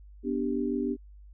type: chord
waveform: sine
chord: G major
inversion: first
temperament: equal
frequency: 246.9 / 293.7 / 392 Hz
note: B3 / D4 / G4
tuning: 0 / 0 / 0 cents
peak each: -30 / -31 / -32 dBFS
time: 0.23-0.97 s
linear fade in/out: 50 ms
effects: added 50 Hz sine -47 dBFS peak until 1.33 s